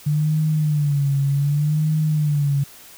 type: tone with vibrato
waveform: sine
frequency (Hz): 146.9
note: D3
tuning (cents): +1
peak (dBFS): -16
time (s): 0.06-2.64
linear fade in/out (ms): 10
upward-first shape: sine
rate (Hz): 0.66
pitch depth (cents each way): 98
effects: white hiss -44 dBFS RMS until 2.97 s